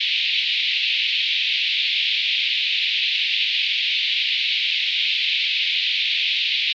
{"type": "band-pass noise", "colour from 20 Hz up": "white", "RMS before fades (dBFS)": -21, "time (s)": [0, 6.73], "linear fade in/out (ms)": 10, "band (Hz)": [2300, 3900], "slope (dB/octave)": 48, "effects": ["MP3 96 kbps"]}